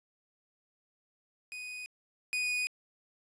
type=tone pair in turn; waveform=40% pulse; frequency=2489 / 2476 Hz; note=D#7 / D#7; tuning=0 / -9 cents; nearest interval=unison; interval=9 cents; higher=first; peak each=-39 / -29 dBFS; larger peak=second; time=1.52-1.86 / 2.33-2.67 s; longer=neither; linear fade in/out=0 ms; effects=resampled to 22050 Hz + 11-bit